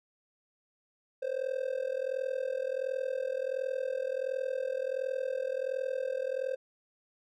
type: tone with amplitude modulation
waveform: triangle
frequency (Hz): 523.3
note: C5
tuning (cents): 0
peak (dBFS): -25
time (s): 1.22-6.56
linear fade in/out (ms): 10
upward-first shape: sine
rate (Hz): 41.4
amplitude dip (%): 90
effects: none